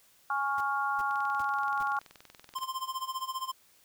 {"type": "chord", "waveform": "sine", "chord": "Db major", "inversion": "second", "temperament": "equal with one note detuned", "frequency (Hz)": [830.6, 1108.7, 1401.8], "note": ["Ab5", "Db6", "F6"], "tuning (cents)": [0, 0, 6], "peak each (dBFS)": -32, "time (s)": [0.3, 1.99], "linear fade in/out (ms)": 2}
{"type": "noise bursts", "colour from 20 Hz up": "pink", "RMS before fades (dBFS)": -48, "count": 4, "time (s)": [0.58, 1.828], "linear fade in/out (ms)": 0, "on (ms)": 27, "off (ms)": 380}
{"type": "click train", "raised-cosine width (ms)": 0.2, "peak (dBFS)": -32, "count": 33, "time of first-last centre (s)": [1.11, 2.634], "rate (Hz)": 21}
{"type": "tone with tremolo", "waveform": "square", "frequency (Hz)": 1046.5, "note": "C6", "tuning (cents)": 0, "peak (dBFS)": -31, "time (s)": [2.55, 3.52], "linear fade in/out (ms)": 10, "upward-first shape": "sine", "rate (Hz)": 15, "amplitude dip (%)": 85}
{"effects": ["white hiss -63 dBFS RMS until 3.84 s"]}